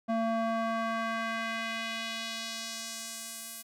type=tone with band-pass filter sweep; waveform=square; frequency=226.2 Hz; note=A3; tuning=48 cents sharp; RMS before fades=-34 dBFS; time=0.08-3.63 s; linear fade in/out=20 ms; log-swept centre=570 to 12000 Hz; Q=1.2; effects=none